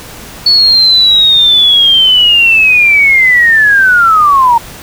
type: linear sweep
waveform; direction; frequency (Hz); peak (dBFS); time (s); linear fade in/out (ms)
sine; down; 4436 to 912; -3; 0.46-4.58; 5
effects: pink hiss -29 dBFS RMS until 4.82 s